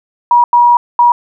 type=tone bursts at uneven times; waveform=sine; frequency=960 Hz; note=B5; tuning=49 cents flat; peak=-4 dBFS; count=3; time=0.31-0.44 / 0.53-0.77 / 0.99-1.12 s; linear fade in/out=2 ms; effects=none